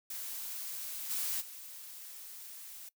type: noise with level steps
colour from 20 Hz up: blue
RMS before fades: -41 / -35 / -48 dBFS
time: 0.1-2.89 s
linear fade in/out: 5 ms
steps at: 1.09 / 1.4 s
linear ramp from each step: 20 ms
effects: noise-tail reverb RT60 0.1 s tail -21 dB re dry